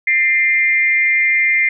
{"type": "tone with amplitude modulation", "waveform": "sine", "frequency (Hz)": 2093, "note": "C7", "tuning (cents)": 0, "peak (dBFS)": -8, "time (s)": [0.07, 1.69], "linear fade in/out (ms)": 5, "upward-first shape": "sine", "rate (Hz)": 299, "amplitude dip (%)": 70, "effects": []}